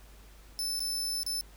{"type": "tone with dropouts", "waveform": "sawtooth", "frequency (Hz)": 5274, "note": "E8", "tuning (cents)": 0, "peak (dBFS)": -28, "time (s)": [0.59, 1.41], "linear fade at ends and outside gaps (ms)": 0, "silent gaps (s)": [[0.794, 0.804], [1.232, 1.264]], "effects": ["added 50 Hz sine -51 dBFS peak until 1.56 s", "pink hiss -58 dBFS RMS until 1.56 s"]}